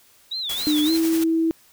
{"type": "tone with vibrato", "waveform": "sine", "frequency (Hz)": 3729, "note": "A#7", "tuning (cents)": 0, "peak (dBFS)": -25, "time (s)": [0.31, 0.97], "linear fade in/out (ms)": 10, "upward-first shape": "sine", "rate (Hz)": 3.6, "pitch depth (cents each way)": 190}
{"type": "noise with tremolo", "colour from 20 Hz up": "white", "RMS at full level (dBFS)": -30, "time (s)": [0.49, 1.24], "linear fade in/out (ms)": 5, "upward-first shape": "sine", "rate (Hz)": 11, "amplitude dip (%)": 40}
{"type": "tone with pitch glide", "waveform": "sine", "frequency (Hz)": [300.8, 326.1], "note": ["D4", "E4"], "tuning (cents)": [42, -19], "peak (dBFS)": -17, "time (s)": [0.67, 1.51], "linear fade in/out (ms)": 0, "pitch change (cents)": 139, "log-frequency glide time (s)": [0.85, 0.91]}
{"effects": ["white hiss -55 dBFS RMS until 1.72 s"]}